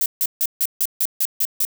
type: noise bursts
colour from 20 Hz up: violet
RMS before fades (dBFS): -19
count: 9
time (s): 0.01-1.651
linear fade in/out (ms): 2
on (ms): 49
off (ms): 150
effects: none